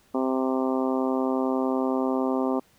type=harmonic tone; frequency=130.81 Hz; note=C3; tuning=in tune; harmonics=2 / 3 / 4 / 5 / 6 / 7 / 8 / 9; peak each=-25 / -29 / -31 / -33 / -35 / -36 / -37 / -38 dBFS; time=0.14-2.6 s; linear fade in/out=10 ms; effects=pink hiss -61 dBFS RMS until 2.78 s